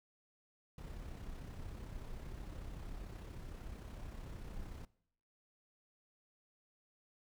brown noise with amplitude modulation, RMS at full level -45 dBFS, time 0.78-4.85 s, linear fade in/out 2 ms, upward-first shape sine, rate 33.3 Hz, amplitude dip 40%, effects noise-tail reverb RT60 0.7 s tail -21 dB re dry

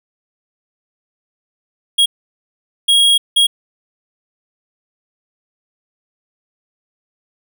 square tone bursts at uneven times, 3290 Hz, G#7, 17 cents flat, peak -9 dBFS, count 3, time 1.98-2.06 / 2.88-3.18 / 3.36-3.47 s, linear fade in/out 10 ms, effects none

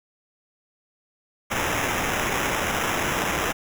blue noise with sample-and-hold, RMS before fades -25 dBFS, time 1.5-3.53 s, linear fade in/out 20 ms, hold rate 4410 Hz, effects none

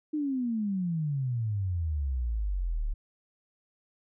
sine exponential sweep, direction down, 311.1 to 34.75 Hz, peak -27 dBFS, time 0.13-2.94 s, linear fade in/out 10 ms, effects none

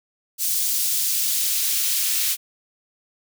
white noise with high-pass filter sweep, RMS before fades -22 dBFS, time 0.38-2.37 s, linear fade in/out 50 ms, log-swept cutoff 5000 to 2600 Hz, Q 0.75, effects none

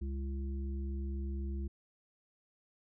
harmonic tone, 68 Hz, C#2, 33 cents flat, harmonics 1 / 3 / 5, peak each -35 / -45 / -48 dBFS, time 0.01-1.68 s, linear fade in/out 10 ms, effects none

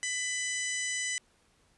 harmonic tone, 998 Hz, B5, 18 cents sharp, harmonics 2 / 3 / 4 / 5 / 6 / 7 / 8 / 9, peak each -34 / -40 / -45 / -47 / -38 / -42 / -39 / -43 dBFS, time 0.03-1.18 s, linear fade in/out 0 ms, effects pink hiss -67 dBFS RMS until 1.77 s + resampled to 24000 Hz

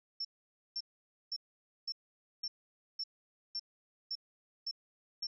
sine tone bursts, 5400 Hz, E8, 41 cents sharp, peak -35 dBFS, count 10, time 0.2-5.27 s, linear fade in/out 5 ms, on 48 ms, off 510 ms, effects none

